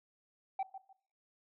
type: tone with echo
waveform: sine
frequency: 773 Hz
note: G5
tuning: 24 cents flat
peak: -29 dBFS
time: 0.59-0.63 s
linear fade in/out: 5 ms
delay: 150 ms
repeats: 2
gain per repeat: -13 dB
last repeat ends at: 0.93 s
effects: noise-tail reverb RT60 0.5 s tail -18 dB re dry + tanh soft clip ceiling -31 dBFS